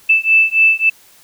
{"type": "beating tone pair", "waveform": "sine", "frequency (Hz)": [2637, 2640.6], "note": ["E7", "E7"], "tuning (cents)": [0, 2], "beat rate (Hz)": 3.6, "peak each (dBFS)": -12, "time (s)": [0.09, 0.9], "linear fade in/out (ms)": 10, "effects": ["white hiss -47 dBFS RMS until 1.23 s"]}